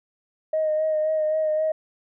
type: tone with vibrato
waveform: sine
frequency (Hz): 622.3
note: D#5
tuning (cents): 0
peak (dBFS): -19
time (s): 0.53-1.72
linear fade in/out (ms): 5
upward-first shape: sine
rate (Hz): 3.8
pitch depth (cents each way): 23
effects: tanh soft clip ceiling -15 dBFS